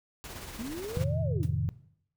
pink noise with tremolo, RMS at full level -41 dBFS, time 0.24-1.04 s, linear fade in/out 0 ms, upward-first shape sine, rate 17 Hz, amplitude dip 40%
sine linear two-way sweep, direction up then down, 215.1 to 659.3 to 269.2 Hz, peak -35 dBFS, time 0.59-1.45 s, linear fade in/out 0 ms, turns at 1.21 s
sine chord, F dominant seventh, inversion none, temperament equal, 87.31 / 110 / 130.81 / 155.56 Hz, F2 / A2 / C3 / Eb3, 0 / 0 / 0 / 0 cents, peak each -32 dBFS, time 0.97-1.69 s, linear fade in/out 0 ms
white noise with exponential decay, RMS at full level -46 dBFS, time 1.43-1.53 s, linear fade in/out 0 ms, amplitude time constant 20 ms
effects noise-tail reverb RT60 0.7 s tail -17 dB re dry

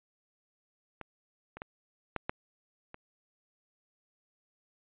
clicks, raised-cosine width 0.5 ms, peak -26 / -29 / -23 / -17 / -16 / -29 dBFS, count 6, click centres 1.013 / 1.57 / 1.619 / 2.163 / 2.295 / 2.944 s, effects resampled to 8000 Hz

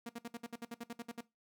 sawtooth tone bursts, 234.7 Hz, A#3, 12 cents sharp, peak -37 dBFS, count 13, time 0.06-1.209 s, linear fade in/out 5 ms, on 33 ms, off 60 ms, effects noise-tail reverb RT60 0.2 s tail -18 dB re dry

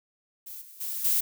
violet noise with level steps, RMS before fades -41 / -49 / -33 / -24 dBFS, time 0.46-1.21 s, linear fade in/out 10 ms, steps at 0.61 / 0.8 / 1.04 s, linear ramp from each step 10 ms, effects none

